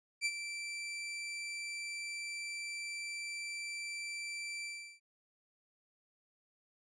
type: tone with ADSR envelope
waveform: sawtooth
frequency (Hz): 2339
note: D7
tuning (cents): -8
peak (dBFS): -26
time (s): 0.21-5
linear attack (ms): 45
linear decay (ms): 49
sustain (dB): -10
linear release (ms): 360
effects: resampled to 22050 Hz